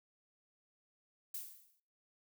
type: noise with exponential decay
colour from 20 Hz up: violet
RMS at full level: -40 dBFS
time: 1.34-1.8 s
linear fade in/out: 5 ms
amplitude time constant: 100 ms
effects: noise-tail reverb RT60 0.6 s tail -26 dB re dry